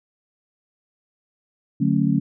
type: chord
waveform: sine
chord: D major seventh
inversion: none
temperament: just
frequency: 146.83 / 183.54 / 220.2 / 275.3 Hz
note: D3 / F#3 / A3 / C#4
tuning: 0 / -14 / +2 / -12 cents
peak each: -22 dBFS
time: 1.8-2.2 s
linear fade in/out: 10 ms
effects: none